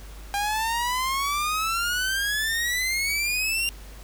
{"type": "exponential sweep", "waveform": "sawtooth", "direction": "up", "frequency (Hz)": [800, 2804], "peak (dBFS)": -20, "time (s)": [0.34, 3.69], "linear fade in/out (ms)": 0, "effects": ["added 50 Hz sine -40 dBFS peak until 4.03 s", "pink hiss -48 dBFS RMS until 4.03 s"]}